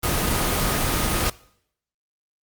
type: tone in noise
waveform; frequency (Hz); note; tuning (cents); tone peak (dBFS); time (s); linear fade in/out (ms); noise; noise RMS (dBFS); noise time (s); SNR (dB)
sine; 1244.5; D#6; 0; -33; 0.03-1.3; 5; pink; -22; 0.03-1.3; -14
effects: noise-tail reverb RT60 0.7 s tail -22 dB re dry + Opus 24 kbps